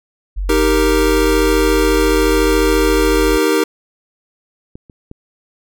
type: tone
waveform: sine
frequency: 47 Hz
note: F#1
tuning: 28 cents sharp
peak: -17 dBFS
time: 0.36-3.38 s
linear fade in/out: 20 ms
type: chord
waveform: square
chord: Eb major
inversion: none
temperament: equal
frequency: 311.1 / 392 / 466.2 Hz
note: Eb4 / G4 / Bb4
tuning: 0 / 0 / 0 cents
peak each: -17 dBFS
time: 0.49-3.64 s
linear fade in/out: 5 ms
type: clicks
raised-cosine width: 3 ms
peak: -20 / -27 / -20 dBFS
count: 3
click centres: 4.755 / 4.898 / 5.114 s
effects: none